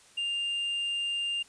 triangle tone, 2800 Hz, F7, 4 cents sharp, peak -27 dBFS, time 0.17-1.43 s, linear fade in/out 10 ms, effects white hiss -57 dBFS RMS until 1.48 s + resampled to 22050 Hz

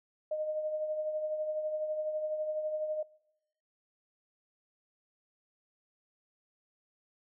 sine tone with tremolo, 616 Hz, D#5, 17 cents flat, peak -29 dBFS, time 0.31-3.03 s, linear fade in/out 5 ms, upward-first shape triangle, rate 12 Hz, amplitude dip 50%, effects noise-tail reverb RT60 0.9 s tail -24 dB re dry

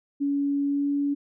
sine tone with pitch glide, 282.5 to 284.5 Hz, C#4 to C#4, +33 to +45 cents, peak -22 dBFS, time 0.2-1.15 s, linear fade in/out 20 ms, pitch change +12 cents, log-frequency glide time 0.66-0.89 s, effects none

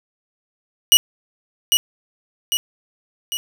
sawtooth tone with echo, 2910 Hz, F#7, 29 cents flat, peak -4 dBFS, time 0.92-0.97 s, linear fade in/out 0 ms, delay 800 ms, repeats 3, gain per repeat -5 dB, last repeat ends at 3.37 s, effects none

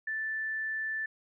sine tone, 1760 Hz, A6, in tune, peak -31 dBFS, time 0.07-1.06 s, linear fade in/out 5 ms, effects none

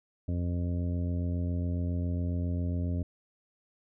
harmonic tone, 87.31 Hz, F2, in tune, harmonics 1 / 2 / 3 / 4 / 5 / 6 / 7, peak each -29 / -36 / -37 / -49 / -49 / -51 / -47 dBFS, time 0.28-3.03 s, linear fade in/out 5 ms, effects none

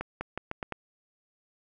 accelerating click train, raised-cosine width 0.5 ms, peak -18 dBFS, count 6, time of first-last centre 0.01-0.723 s, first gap 200 ms, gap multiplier 0.83, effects none

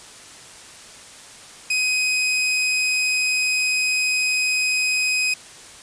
sawtooth tone, 2513 Hz, D#7, 17 cents sharp, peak -15 dBFS, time 1.7-5.34 s, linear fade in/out 5 ms, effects white hiss -42 dBFS RMS until 5.82 s + resampled to 22050 Hz

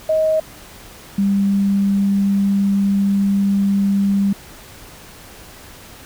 sine tone pair in turn, 630 / 198.44 Hz, D#5 / G3, +21 / +21 cents, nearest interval octave + minor sixth, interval 2000 cents, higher first, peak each -13 dBFS, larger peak neither, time 0.09-0.4 / 1.18-4.33 s, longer second, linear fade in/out 5 ms, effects pink hiss -40 dBFS RMS until 6.05 s

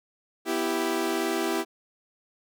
sawtooth chord, E minor, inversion second, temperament equal, 246.9 / 329.6 / 392 Hz, B3 / E4 / G4, 0 / 0 / 0 cents, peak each -30 / -24 / -25 dBFS, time 0.45-1.65 s, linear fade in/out 50 ms, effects none

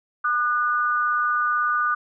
sine tone pair together, 1209 / 1473.1 Hz, D6 / F#6, +50 / -8 cents, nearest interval minor third, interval 342 cents, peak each -21 / -23 dBFS, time 0.24-1.95 s, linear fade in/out 10 ms, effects none

